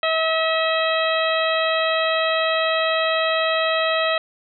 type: harmonic tone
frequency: 644 Hz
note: E5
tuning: 41 cents flat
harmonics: 1 / 2 / 3 / 4 / 5 / 6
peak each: -21 / -24 / -26 / -27 / -28 / -29 dBFS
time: 0.03-4.18 s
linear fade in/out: 2 ms
effects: none